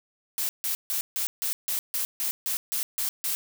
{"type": "noise bursts", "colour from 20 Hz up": "blue", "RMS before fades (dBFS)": -28, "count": 12, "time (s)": [0.38, 3.35], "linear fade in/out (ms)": 0, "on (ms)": 110, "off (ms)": 150, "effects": []}